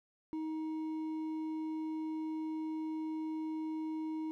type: tone with hard clipping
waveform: triangle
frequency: 314.9 Hz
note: D#4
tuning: 21 cents sharp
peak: -37 dBFS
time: 0.33-4.31 s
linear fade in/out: 0 ms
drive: 8 dB
effects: none